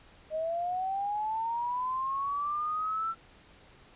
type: linear sweep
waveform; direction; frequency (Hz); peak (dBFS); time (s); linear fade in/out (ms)
sine; up; 616 to 1346; -29; 0.3-3.15; 50
effects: pink hiss -57 dBFS RMS until 3.95 s + resampled to 8000 Hz